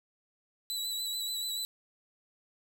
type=tone with vibrato; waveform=sawtooth; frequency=3951 Hz; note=B7; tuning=in tune; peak=-30 dBFS; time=0.7-1.65 s; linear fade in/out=0 ms; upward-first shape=sine; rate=6.9 Hz; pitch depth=30 cents each way; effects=none